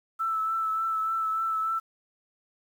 sine tone with vibrato, 1318.5 Hz, E6, in tune, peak -25 dBFS, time 0.19-1.8 s, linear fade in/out 20 ms, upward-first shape triangle, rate 3.4 Hz, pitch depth 25 cents each way, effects 9-bit

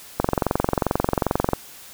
click train, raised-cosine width 1 ms, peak -4 dBFS, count 31, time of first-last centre 0.2-1.533 s, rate 22.5 Hz, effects white hiss -43 dBFS RMS until 1.93 s

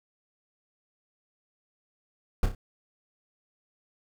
brown noise with echo, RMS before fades -21 dBFS, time 2.43-2.46 s, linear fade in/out 2 ms, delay 30 ms, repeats 3, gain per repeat -7 dB, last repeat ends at 2.55 s, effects none

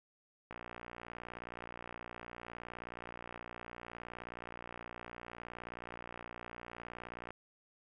click train, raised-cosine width 0.5 ms, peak -30 dBFS, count 404, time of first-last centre 0.51-7.306 s, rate 59.3 Hz, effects none

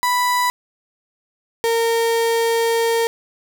35% pulse tone pair in turn, 987.8 / 459.9 Hz, B5 / A#4, 0 / -23 cents, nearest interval octave + minor second, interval 1323 cents, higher first, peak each -14 dBFS, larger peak neither, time 0.03-0.5 / 1.64-3.07 s, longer second, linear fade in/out 0 ms, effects none

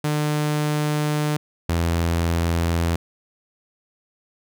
sawtooth tone pair in turn, 150 / 84.18 Hz, D3 / E2, +37 / +37 cents, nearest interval minor seventh, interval 1000 cents, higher first, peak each -16 / -15 dBFS, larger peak second, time 0.04-1.37 / 1.69-2.96 s, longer first, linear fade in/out 5 ms, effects none

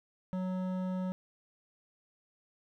triangle tone with hard clipping, 185 Hz, F#3, in tune, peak -34 dBFS, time 0.33-1.12 s, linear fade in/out 0 ms, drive 16 dB, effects none

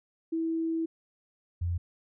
sine tone pair in turn, 326.5 / 86.83 Hz, E4 / F2, -17 / -9 cents, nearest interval octave + major seventh, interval 2292 cents, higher first, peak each -27 dBFS, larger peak neither, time 0.32-0.86 / 1.61-1.78 s, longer first, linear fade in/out 10 ms, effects none

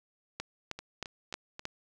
two click trains, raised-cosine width 0.2 ms, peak -18 / -24 dBFS, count 5 / 4, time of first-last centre 0.4-1.654 / 0.79-1.594 s, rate 3.19 / 3.73 Hz, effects none

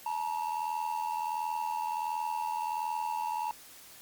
triangle ring-modulated tone, 907 Hz, A#5, 48 cents flat, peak -26 dBFS, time 0.06-3.51 s, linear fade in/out 0 ms, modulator 40.7 Hz, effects white hiss -52 dBFS RMS until 4.01 s + Opus 48 kbps

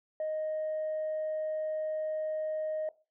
sine tone, 622.3 Hz, D#5, in tune, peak -29 dBFS, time 0.2-2.89 s, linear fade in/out 2 ms, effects noise-tail reverb RT60 0.3 s tail -19 dB re dry + tanh soft clip ceiling -28 dBFS

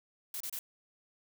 blue noise bursts, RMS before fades -39 dBFS, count 3, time 0.34-0.59 s, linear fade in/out 2 ms, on 64 ms, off 29 ms, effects none

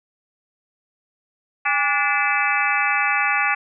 harmonic tone with a mistuned harmonic, 290 Hz, D4, 22 cents flat, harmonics 3 / 4 / 5 / 6 / 7 / 8 / 9, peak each -25 / -25 / -25 / -25 / -25 / -25 / -25 dBFS, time 1.65-3.55 s, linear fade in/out 10 ms, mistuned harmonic 3, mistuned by -110 cents, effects none

